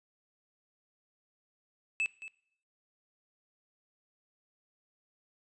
triangle tone with echo, 2617 Hz, E7, 13 cents flat, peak -26 dBFS, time 2-2.06 s, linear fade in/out 0 ms, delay 220 ms, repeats 1, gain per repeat -14 dB, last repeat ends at 2.28 s, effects noise-tail reverb RT60 0.6 s tail -19 dB re dry + resampled to 22050 Hz

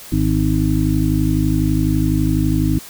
harmonic tone, 52 Hz, G#1, 3 cents sharp, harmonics 1 / 2 / 3 / 5 / 6, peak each -20 / -20 / -20 / -20 / -20 dBFS, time 0.12-2.79 s, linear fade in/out 5 ms, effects white hiss -37 dBFS RMS until 2.89 s

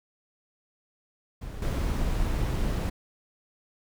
brown noise with level steps, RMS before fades -37 / -27 dBFS, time 1.41-2.9 s, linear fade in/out 10 ms, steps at 1.62 s, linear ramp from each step 2 ms, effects none

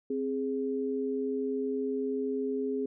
sine tone pair together, 263.5 / 415.3 Hz, C4 / G#4, +12 / 0 cents, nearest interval minor sixth, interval 788 cents, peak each -32 / -31 dBFS, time 0.1-2.86 s, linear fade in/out 5 ms, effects none

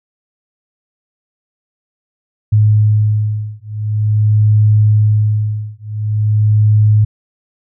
sine beating tone pair, 106.2 / 106.66 Hz, G#2 / G#2, +39 / +47 cents, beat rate 0.46 Hz, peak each -12 dBFS, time 2.52-7.05 s, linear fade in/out 10 ms, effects none

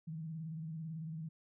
sine tone with vibrato, 160 Hz, D#3, 49 cents sharp, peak -40 dBFS, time 0.07-1.29 s, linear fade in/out 10 ms, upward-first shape square, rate 18 Hz, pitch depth 57 cents each way, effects none

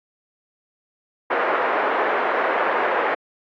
pink band-pass noise, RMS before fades -21 dBFS, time 1.3-3.15 s, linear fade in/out 10 ms, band 420 to 1900 Hz, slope 24 dB/octave, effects AAC 48 kbps

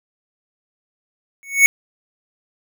square tone with exponential growth, 2217 Hz, C#7, in tune, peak -4 dBFS, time 1.43-1.66 s, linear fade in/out 0 ms, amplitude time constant 49 ms, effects none

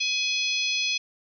harmonic tone with a mistuned harmonic, 841 Hz, G#5, 22 cents sharp, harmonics 3 / 4 / 5 / 6 / 7, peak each -27 / -29 / -31 / -33 / -34 dBFS, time 0-0.98 s, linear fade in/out 10 ms, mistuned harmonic 7, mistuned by +27 cents, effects none

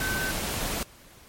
sine tone in noise, 1531 Hz, G6, 41 cents flat, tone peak -29 dBFS, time 0.01-0.31 s, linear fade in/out 2 ms, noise pink, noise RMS -30 dBFS, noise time 0-0.83 s, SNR -2 dB, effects pink hiss -52 dBFS RMS until 1.28 s + MP3 64 kbps

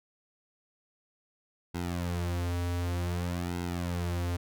sawtooth tone with flanger, 87.6 Hz, F2, 6 cents sharp, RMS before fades -32 dBFS, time 1.74-4.37 s, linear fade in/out 10 ms, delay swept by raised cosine 1.7 to 5.8 ms, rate 0.54 Hz, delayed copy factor -0.9, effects none

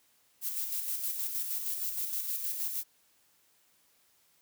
violet noise with tremolo, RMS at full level -33 dBFS, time 0.41-2.84 s, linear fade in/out 50 ms, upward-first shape square, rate 6.4 Hz, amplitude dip 40%, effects white hiss -68 dBFS RMS until 4.41 s + high-pass 60 Hz 12 dB/octave

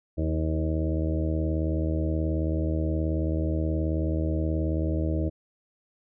harmonic tone with a mistuned harmonic, 78.7 Hz, D#2, 20 cents sharp, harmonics 1 / 2 / 3 / 4 / 5 / 6 / 7 / 8, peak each -26 / -32 / -39 / -30 / -42 / -39 / -37 / -38 dBFS, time 0.17-5.3 s, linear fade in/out 20 ms, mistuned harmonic 4, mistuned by +19 cents, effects none

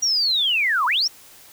sine linear two-way sweep, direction down then up, 5780 to 932.3 to 5780 Hz, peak -17 dBFS, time 0.02-1.08 s, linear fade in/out 10 ms, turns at 0.86 s, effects white hiss -47 dBFS RMS until 1.52 s

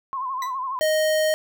sine tone with vibrato, 1046.5 Hz, C6, in tune, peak -25 dBFS, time 0.13-0.79 s, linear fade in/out 0 ms, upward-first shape sine, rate 12 Hz, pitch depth 82 cents each way
20% pulse tone with exponential decay, 1975.5 Hz, B6, in tune, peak -23 dBFS, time 0.42-0.57 s, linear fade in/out 2 ms, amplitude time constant 31 ms
square tone, 622.3 Hz, D#5, in tune, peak -19 dBFS, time 0.81-1.34 s, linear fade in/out 0 ms
effects none

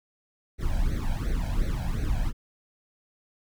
brown noise with flanger, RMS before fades -26 dBFS, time 0.58-2.33 s, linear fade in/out 50 ms, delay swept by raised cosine 0.48 to 1.29 ms, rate 2.8 Hz, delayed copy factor +0.95, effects none

